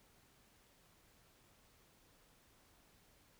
silence, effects pink hiss -69 dBFS RMS until 3.39 s

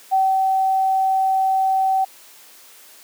sine tone with ADSR envelope, 766 Hz, G5, 40 cents flat, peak -13 dBFS, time 0.11-2.05 s, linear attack 24 ms, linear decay 230 ms, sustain -2 dB, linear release 12 ms, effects white hiss -46 dBFS RMS until 3.03 s + high-pass 300 Hz 12 dB/octave

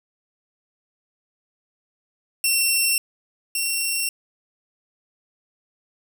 10% pulse tone pair in turn, 2713 / 2727 Hz, E7 / F7, +49 / -42 cents, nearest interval unison, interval 9 cents, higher second, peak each -9 / -13 dBFS, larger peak first, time 2.44-2.98 / 3.55-4.09 s, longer neither, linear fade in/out 2 ms, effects none

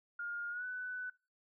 sine tone with pitch glide, 1417 to 1496.1 Hz, F6 to F#6, +25 to +19 cents, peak -38 dBFS, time 0.19-1.1 s, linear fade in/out 5 ms, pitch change +94 cents, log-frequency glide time 0.5-0.65 s, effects noise-tail reverb RT60 0.3 s tail -22 dB re dry

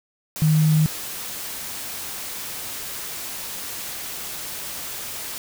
sine tone in noise, 155.56 Hz, D#3, in tune, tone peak -14 dBFS, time 0.42-0.86 s, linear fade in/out 0 ms, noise white, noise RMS -32 dBFS, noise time 0.36-5.38 s, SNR +15 dB, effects none

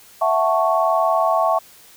sine chord, F# minor seventh, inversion third, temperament equal, 659.3 / 740 / 880 / 1108.7 Hz, E5 / F#5 / A5 / C#6, 0 / 0 / 0 / 0 cents, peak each -18 / -22 / -23 / -20 dBFS, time 0.21-1.59 s, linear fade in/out 10 ms, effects white hiss -47 dBFS RMS until 1.96 s

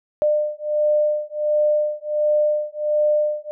sine beating tone pair, 600 / 601.4 Hz, D5 / D5, +37 / +41 cents, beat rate 1.4 Hz, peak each -20 dBFS, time 0.22-3.51 s, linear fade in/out 0 ms, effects none

